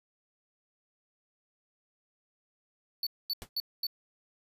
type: tone bursts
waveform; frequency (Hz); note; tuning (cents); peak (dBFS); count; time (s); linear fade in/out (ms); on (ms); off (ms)
square; 4473; C#8; +15; -30; 4; 3.03-3.868; 2; 37; 230
type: noise with exponential decay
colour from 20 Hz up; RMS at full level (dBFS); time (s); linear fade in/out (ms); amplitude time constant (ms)
pink; -38; 3.42-3.49; 0; 15
effects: resampled to 32000 Hz